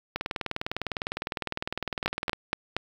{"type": "two click trains", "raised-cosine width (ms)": 0.3, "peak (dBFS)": [-9, -13], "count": [4, 44], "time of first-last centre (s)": [[2.06, 2.766], [0.16, 2.332]], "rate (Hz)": [4.25, 19.8], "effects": ["7-bit"]}